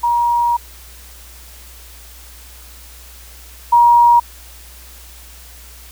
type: tone pair in turn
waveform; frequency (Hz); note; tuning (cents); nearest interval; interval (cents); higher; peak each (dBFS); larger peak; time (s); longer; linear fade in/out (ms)
sine; 950 / 950; A#5 / A#5; +33 / +33; unison; 0; neither; -12 / -6; second; 0.03-0.57 / 3.72-4.2; first; 10
effects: added 60 Hz sine -39 dBFS peak until 5.91 s + white hiss -41 dBFS RMS until 5.91 s